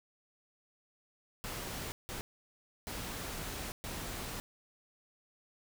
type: noise bursts at uneven times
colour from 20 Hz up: pink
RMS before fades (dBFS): -41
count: 4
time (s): 1.44-1.92 / 2.09-2.21 / 2.87-3.72 / 3.84-4.4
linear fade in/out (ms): 0
effects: none